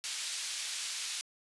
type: band-pass noise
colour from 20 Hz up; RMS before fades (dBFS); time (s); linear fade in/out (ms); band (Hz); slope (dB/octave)
pink; -38; 0.04-1.21; 0; 3200 to 9100; 12
effects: resampled to 24000 Hz